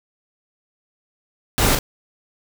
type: noise with echo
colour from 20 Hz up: pink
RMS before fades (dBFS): -18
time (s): 1.58-1.75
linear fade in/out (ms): 0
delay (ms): 39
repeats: 1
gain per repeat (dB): -4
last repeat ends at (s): 1.789
effects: none